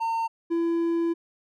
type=tone pair in turn; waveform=triangle; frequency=910 / 335.8 Hz; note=A#5 / E4; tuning=-42 / +32 cents; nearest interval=octave + perfect fourth; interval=1726 cents; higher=first; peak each=-22 / -20 dBFS; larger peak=second; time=0-0.28 / 0.5-1.14 s; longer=second; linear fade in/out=20 ms; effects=none